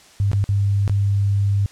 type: tone with dropouts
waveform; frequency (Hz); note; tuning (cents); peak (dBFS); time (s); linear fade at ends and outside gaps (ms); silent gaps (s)
sine; 100; G2; +35; -15; 0.2-1.66; 0; 0.316-0.332 / 0.441-0.49 / 0.878-0.896
effects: white hiss -48 dBFS RMS until 1.71 s + low-pass 8000 Hz 12 dB/octave